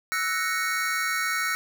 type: chord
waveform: square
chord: F# dominant seventh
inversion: third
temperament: equal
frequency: 1318.5 / 1480 / 1864.7 / 2217 Hz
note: E6 / F#6 / A#6 / C#7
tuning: 0 / 0 / 0 / 0 cents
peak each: -31 dBFS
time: 0.12-1.55 s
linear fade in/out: 0 ms
effects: none